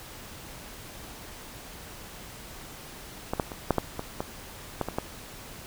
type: clicks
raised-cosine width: 1 ms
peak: -13 / -10 / -22 / -7 / -9 / -17 / -15 / -12 / -16 / -12 dBFS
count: 10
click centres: 3.335 / 3.398 / 3.518 / 3.707 / 3.783 / 3.994 / 4.205 / 4.813 / 4.886 / 4.985 s
effects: pink hiss -44 dBFS RMS until 5.66 s

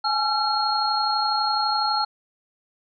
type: tone cluster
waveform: sine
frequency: 819 / 851 / 1357 / 4285 Hz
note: G#5 / G#5 / E6 / C8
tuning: -24 / +42 / +50 / +40 cents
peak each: -32 / -24 / -25 / -25 dBFS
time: 0.04-2.05 s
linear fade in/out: 10 ms
effects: none

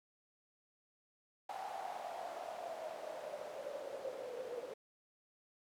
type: noise with band-pass filter sweep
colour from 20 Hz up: white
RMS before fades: -45 dBFS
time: 1.49-4.74 s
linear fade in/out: 5 ms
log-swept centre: 790 to 480 Hz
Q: 9.2
effects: none

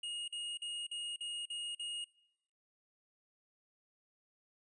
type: tone bursts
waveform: square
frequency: 2864 Hz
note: F7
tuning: 43 cents sharp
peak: -39 dBFS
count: 7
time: 0.03-2.044 s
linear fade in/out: 5 ms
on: 250 ms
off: 44 ms
effects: noise-tail reverb RT60 0.8 s tail -23 dB re dry + resampled to 22050 Hz

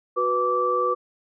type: tone cluster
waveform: sine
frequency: 368.8 / 493 / 1164 Hz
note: F#4 / B4 / D6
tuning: -6 / -3 / -16 cents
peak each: -28 / -24 / -22 dBFS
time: 0.16-0.95 s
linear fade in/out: 20 ms
effects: none

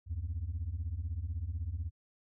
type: beating tone pair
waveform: sine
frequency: 73.42 / 89.42 Hz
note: D2 / F2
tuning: 0 / +41 cents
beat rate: 16 Hz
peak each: -36 / -35 dBFS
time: 0.06-1.91 s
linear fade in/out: 50 ms
effects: tanh soft clip ceiling -30 dBFS

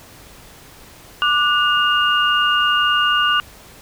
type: tone cluster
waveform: sine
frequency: 1182 / 1464 / 2829 Hz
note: D6 / F#6 / F7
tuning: +11 / -19 / +22 cents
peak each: -18 dBFS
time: 1.22-3.4 s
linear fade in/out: 0 ms
effects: pink hiss -43 dBFS RMS until 3.81 s

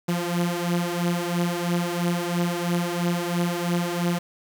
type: beating tone pair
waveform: sawtooth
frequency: 172.7 / 175.7 Hz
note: F3 / F3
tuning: -19 / +11 cents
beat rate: 3 Hz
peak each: -21 / -23 dBFS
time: 0.08-4.19 s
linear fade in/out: 10 ms
effects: 7-bit

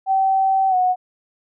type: tone with pitch glide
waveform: sine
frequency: 770 to 734 Hz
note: G5 to F#5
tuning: -31 to -14 cents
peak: -14 dBFS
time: 0.06-0.96 s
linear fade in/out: 50 ms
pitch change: -83 cents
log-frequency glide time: 0.69-0.75 s
effects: none

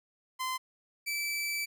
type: tone pair in turn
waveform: sawtooth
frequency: 1032 / 2317 Hz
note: C6 / D7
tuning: -24 / -24 cents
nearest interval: octave + major second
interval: 1400 cents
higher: second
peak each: -28 dBFS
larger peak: neither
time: 0.39-0.58 / 1.06-1.66 s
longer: second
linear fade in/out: 20 ms
effects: none

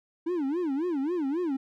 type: tone with vibrato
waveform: triangle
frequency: 311.1 Hz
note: D#4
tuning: in tune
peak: -24 dBFS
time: 0.26-1.57 s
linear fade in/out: 10 ms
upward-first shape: sine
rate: 3.7 Hz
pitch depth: 270 cents each way
effects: none

